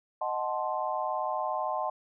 sine chord, D# diminished seventh, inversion none, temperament equal with one note detuned, 622.3 / 740 / 872.9 / 1046.5 Hz, D#5 / F#5 / A5 / C6, 0 / 0 / -14 / 0 cents, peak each -34 dBFS, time 0.21-1.9 s, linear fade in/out 5 ms, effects none

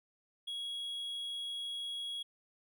triangle tone, 3322 Hz, G#7, in tune, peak -36 dBFS, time 0.47-2.23 s, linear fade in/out 10 ms, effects none

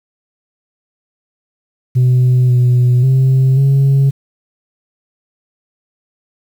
sine tone with pitch steps, 126.1 / 123.9 / 131.9 / 137.1 Hz, B2 / B2 / C3 / C#3, +36 / +6 / +14 / -19 cents, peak -5 dBFS, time 1.95-4.11 s, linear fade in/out 20 ms, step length 540 ms, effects tanh soft clip ceiling -6 dBFS + 7-bit

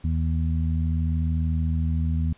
harmonic tone, 80.6 Hz, E2, 38 cents flat, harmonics 1 / 2 / 3, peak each -22 / -28 / -32 dBFS, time 0.04-2.33 s, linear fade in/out 5 ms, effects pink hiss -56 dBFS RMS until 2.37 s + resampled to 8000 Hz

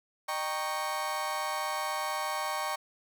35% pulse chord, Eb dominant seventh, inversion none, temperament equal with one note detuned, 608.4 / 784 / 932.3 / 1108.7 Hz, Eb5 / G5 / Bb5 / Db6, -39 / 0 / 0 / 0 cents, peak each -37 / -35 / -36 / -33 dBFS, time 0.28-2.76 s, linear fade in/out 10 ms, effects none

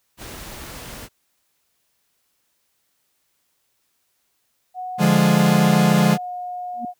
pink noise, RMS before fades -36 dBFS, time 0.17-1.09 s, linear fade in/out 50 ms
sine tone with pitch glide, 735 to 719.9 Hz, F#5 to F#5, -12 to -48 cents, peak -27 dBFS, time 4.74-6.94 s, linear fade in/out 50 ms, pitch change -36 cents, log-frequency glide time 5.77-6.31 s
45% pulse chord, D diminished, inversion none, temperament equal, 146.83 / 174.61 / 207.7 Hz, D3 / F3 / Ab3, 0 / 0 / 0 cents, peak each -20 / -17 / -17 dBFS, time 4.98-6.18 s, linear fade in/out 50 ms
sine tone with exponential growth, 237.3 Hz, A#3, 31 cents sharp, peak -24 dBFS, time 6.73-6.85 s, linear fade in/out 2 ms, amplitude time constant 24 ms
effects white hiss -69 dBFS RMS until 6.99 s

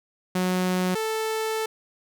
sawtooth tone pair in turn, 183.2 / 440.2 Hz, F#3 / A4, -17 / +1 cents, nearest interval octave + minor third, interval 1518 cents, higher second, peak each -18 / -21 dBFS, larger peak first, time 0.35-0.95 / 0.95-1.66 s, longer second, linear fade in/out 5 ms, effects none

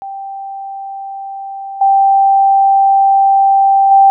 sine tone with level steps, 784 Hz, G5, in tune, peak -22 / -6 / -3 dBFS, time 0.02-4.1 s, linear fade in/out 0 ms, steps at 1.81 / 3.91 s, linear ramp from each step 5 ms, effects none

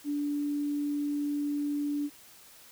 sine tone, 290.7 Hz, D4, 18 cents flat, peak -28 dBFS, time 0.04-2.1 s, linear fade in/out 50 ms, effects white hiss -54 dBFS RMS until 2.71 s

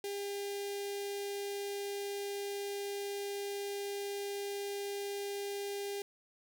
sawtooth tone with notch filter, 402 Hz, G4, 44 cents sharp, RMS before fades -39 dBFS, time 0.04-6.02 s, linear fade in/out 2 ms, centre 1200 Hz, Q 0.72, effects 11-bit

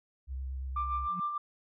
sine tone with vibrato, 65.9 Hz, C2, 13 cents sharp, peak -34 dBFS, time 0.27-1.09 s, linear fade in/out 50 ms, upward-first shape square, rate 8.6 Hz, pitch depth 18 cents each way
sine tone with tremolo, 1184 Hz, D6, 14 cents sharp, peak -28 dBFS, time 0.76-1.38 s, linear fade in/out 5 ms, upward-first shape sine, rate 6.7 Hz, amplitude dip 50%
sine tone with exponential growth, 179.6 Hz, F3, 49 cents sharp, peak -34 dBFS, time 1.03-1.2 s, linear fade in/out 5 ms, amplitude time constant 36 ms
effects tanh soft clip ceiling -23 dBFS

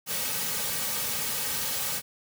white noise with comb filter, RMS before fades -30 dBFS, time 0.06-2.02 s, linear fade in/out 50 ms, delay 2.9 ms, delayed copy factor -0.7, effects none

